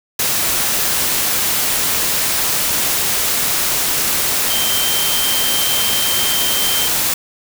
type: tone in noise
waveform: sine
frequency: 3136 Hz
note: G7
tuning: in tune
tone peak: -20 dBFS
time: 4.5-6.88 s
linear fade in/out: 5 ms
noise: white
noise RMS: -17 dBFS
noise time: 0.19-7.14 s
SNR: -6 dB
effects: none